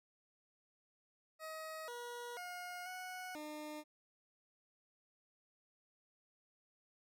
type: tone with pitch steps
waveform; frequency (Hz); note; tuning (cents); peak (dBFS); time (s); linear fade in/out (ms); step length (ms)
20% pulse; 633 / 480.8 / 716 / 736 / 302.6; D#5 / B4 / F5 / F#5 / D#4; +30 / -46 / +43 / -9 / -48; -40; 1.39-3.84; 50; 490
effects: none